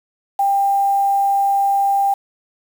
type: tone with quantisation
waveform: sine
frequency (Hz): 794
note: G5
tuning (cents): +22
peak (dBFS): -13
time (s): 0.39-2.14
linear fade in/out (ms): 5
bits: 6
effects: none